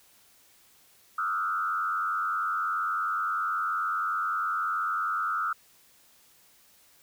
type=tone with frequency modulation; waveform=sine; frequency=1318.5 Hz; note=E6; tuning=in tune; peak=-26 dBFS; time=1.18-5.53 s; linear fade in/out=5 ms; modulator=90.5 Hz; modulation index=1.2; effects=white hiss -60 dBFS RMS until 7.02 s